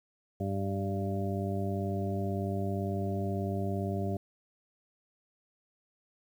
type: harmonic tone with a mistuned harmonic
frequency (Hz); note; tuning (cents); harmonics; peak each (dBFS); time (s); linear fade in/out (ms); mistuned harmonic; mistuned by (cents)
98; G2; 0; 1 / 2 / 3 / 4 / 6 / 7; -33 / -35 / -41 / -38 / -41 / -40; 0.4-4.17; 5; 1; +16
effects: 10-bit